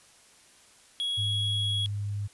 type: tone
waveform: triangle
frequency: 3330 Hz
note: G#7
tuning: 4 cents sharp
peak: -26 dBFS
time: 1-1.86 s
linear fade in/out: 0 ms
type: tone with pitch glide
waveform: sine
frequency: 103.83 to 102.11 Hz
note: G#2 to G#2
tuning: 0 to -29 cents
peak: -29 dBFS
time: 1.17-2.28 s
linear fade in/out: 20 ms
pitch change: -29 cents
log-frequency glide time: 1.59-1.82 s
effects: white hiss -57 dBFS RMS until 2.33 s + resampled to 24000 Hz